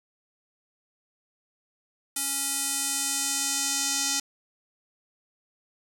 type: tone with band-pass filter sweep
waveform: square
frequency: 277.2 Hz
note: C#4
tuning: in tune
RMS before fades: -28 dBFS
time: 2.16-4.2 s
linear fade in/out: 5 ms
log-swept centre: 9700 to 6400 Hz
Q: 2
effects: none